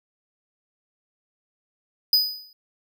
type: tone with exponential decay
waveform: square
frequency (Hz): 4978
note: D#8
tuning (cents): 0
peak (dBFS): -13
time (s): 2.13-2.53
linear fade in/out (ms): 2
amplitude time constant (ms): 86
effects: none